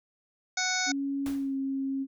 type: harmonic tone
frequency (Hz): 740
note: F#5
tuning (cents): 0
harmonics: 1 / 2 / 3 / 5 / 6 / 7 / 8 / 9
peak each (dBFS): -35 / -32 / -33 / -37 / -38 / -35 / -36 / -35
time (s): 0.57-0.92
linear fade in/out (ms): 5
type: tone with pitch glide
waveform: sine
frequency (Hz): 277.2 to 270.4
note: C#4 to C#4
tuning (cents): 0 to -43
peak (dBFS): -28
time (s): 0.86-2.07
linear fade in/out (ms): 50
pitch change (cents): -43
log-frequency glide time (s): 1.33-1.54
type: noise with exponential decay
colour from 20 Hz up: pink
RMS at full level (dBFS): -39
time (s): 1.26-1.57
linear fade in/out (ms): 1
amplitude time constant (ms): 66
effects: none